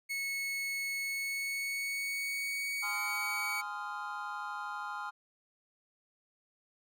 40% pulse tone with pitch glide, 2200 to 2258 Hz, C#7 to C#7, -14 to +31 cents, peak -33 dBFS, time 0.09-3.62 s, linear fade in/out 20 ms, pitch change +45 cents, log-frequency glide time 1.01-3.33 s
triangle chord, F minor seventh, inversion first, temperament equal with one note detuned, 830.6 / 1031.5 / 1244.5 / 1396.9 Hz, Ab5 / C6 / Eb6 / F6, 0 / -25 / 0 / 0 cents, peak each -41 / -41 / -42 / -40 dBFS, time 2.82-5.11 s, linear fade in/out 20 ms
effects none

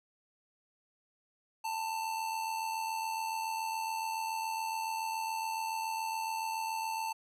square tone with amplitude modulation, 890 Hz, A5, 20 cents sharp, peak -32 dBFS, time 1.64-7.13 s, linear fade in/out 10 ms, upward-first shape sine, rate 87.1 Hz, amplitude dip 50%, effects resampled to 32000 Hz

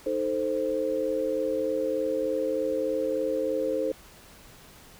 sine chord, A diminished, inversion second, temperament equal, 311.1 / 440 / 523.3 Hz, Eb4 / A4 / C5, 0 / 0 / 0 cents, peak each -32 / -30 / -27 dBFS, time 0.06-3.92 s, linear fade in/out 5 ms, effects pink hiss -51 dBFS RMS until 4.99 s

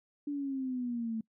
sine exponential sweep, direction down, 292.4 to 220 Hz, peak -32 dBFS, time 0.27-1.21 s, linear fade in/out 5 ms, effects noise-tail reverb RT60 0.1 s tail -24 dB re dry

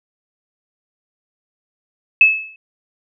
sine tone with exponential decay, 2600 Hz, E7, 24 cents flat, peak -3 dBFS, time 2.21-2.56 s, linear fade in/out 2 ms, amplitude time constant 76 ms, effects none

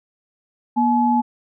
sine tone pair together, 240 / 854.2 Hz, B3 / G#5, -49 / +48 cents, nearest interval octave + minor seventh, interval 2197 cents, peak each -17 dBFS, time 0.76-1.22 s, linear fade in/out 20 ms, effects none

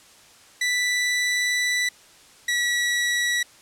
sawtooth tone pair in turn, 1975.5 / 1936 Hz, B6 / B6, 0 / -35 cents, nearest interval unison, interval 35 cents, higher first, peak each -17 dBFS, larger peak neither, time 0.61-1.89 / 2.48-3.43 s, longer first, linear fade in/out 5 ms, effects white hiss -51 dBFS RMS until 3.61 s + low-pass 9000 Hz 12 dB/octave

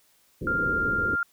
white low-pass noise, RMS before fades -32 dBFS, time 0.41-1.16 s, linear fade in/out 10 ms, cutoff 520 Hz, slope 96 dB/octave
sine tone, 1396.9 Hz, F6, in tune, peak -23 dBFS, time 0.47-1.23 s, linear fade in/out 2 ms
effects white hiss -63 dBFS RMS until 1.32 s

